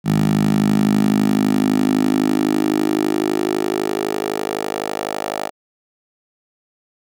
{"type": "tone with high-pass filter sweep", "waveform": "10% pulse", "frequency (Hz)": 51.91, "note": "G#1", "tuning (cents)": 0, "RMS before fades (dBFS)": -18, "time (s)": [0.04, 5.51], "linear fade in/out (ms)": 50, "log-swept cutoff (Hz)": [170, 560], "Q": 4, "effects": []}